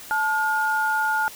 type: tone pair together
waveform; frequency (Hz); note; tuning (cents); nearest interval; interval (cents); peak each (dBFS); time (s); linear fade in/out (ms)
sine; 870.5 / 1427; A5 / F6; -19 / +37; major sixth; 856; -23 / -22; 0.11-1.28; 0
effects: white hiss -41 dBFS RMS until 1.35 s